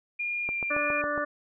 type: tone with vibrato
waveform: sine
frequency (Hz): 2400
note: D7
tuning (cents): +37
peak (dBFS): -28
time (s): 0.19-1.02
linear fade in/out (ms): 10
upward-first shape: square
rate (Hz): 1.8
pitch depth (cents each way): 12
type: click train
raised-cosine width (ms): 1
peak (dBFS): -22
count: 6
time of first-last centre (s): 0.49-1.178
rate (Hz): 7.27
type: harmonic tone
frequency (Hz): 293.7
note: D4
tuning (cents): 0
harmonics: 1 / 2 / 4 / 5 / 6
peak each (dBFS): -37 / -31 / -32 / -34 / -34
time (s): 0.7-1.25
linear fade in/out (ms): 10
effects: none